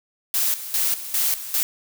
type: noise with tremolo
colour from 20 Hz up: blue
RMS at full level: -21 dBFS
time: 0.34-1.63 s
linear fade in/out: 0 ms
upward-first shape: square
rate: 2.5 Hz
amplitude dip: 75%
effects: none